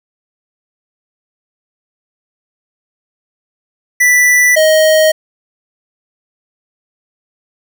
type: tone pair in turn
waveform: square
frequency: 1975 / 626.8 Hz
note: B6 / D#5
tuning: 0 / +13 cents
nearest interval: octave + minor sixth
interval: 1987 cents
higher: first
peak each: -7 / -7 dBFS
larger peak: neither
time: 4-4.56 / 4.56-5.12 s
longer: neither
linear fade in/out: 10 ms
effects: none